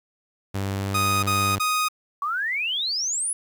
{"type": "tone with pitch glide", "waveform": "sawtooth", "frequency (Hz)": [98, 98.91], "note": ["G2", "G2"], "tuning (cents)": [0, 16], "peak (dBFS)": -21, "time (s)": [0.54, 1.59], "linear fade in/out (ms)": 10, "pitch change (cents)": 16, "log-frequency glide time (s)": [0.75, 1.13]}
{"type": "tone bursts", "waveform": "sawtooth", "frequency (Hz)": 1246, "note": "D#6", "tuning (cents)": 2, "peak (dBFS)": -17, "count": 3, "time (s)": [0.94, 1.886], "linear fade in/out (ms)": 10, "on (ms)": 290, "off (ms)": 38}
{"type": "exponential sweep", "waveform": "sine", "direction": "up", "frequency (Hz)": [1108.7, 10470], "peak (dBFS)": -23, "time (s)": [2.22, 3.33], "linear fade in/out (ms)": 2}
{"effects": ["9-bit"]}